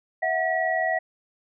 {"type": "tone cluster", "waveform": "sine", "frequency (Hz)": [653, 734, 1927], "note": ["E5", "F#5", "B6"], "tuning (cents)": [-17, -14, -43], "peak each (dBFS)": -26, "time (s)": [0.22, 0.99], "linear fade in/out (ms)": 10, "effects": []}